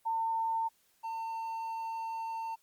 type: tone pair in turn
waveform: sine / triangle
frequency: 903 / 903 Hz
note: A5 / A5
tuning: +45 / +45 cents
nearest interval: unison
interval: 0 cents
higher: neither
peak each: -29 / -33 dBFS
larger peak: first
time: 0.05-0.69 / 1.03-2.56 s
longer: second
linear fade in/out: 20 ms
effects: white hiss -70 dBFS RMS until 2.62 s + Opus 32 kbps